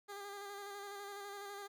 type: tone with vibrato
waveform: 15% pulse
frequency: 402.7 Hz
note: G4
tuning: 47 cents sharp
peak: -39 dBFS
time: 0.08-1.68 s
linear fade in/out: 20 ms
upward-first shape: square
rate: 12 Hz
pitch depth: 24 cents each way
effects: none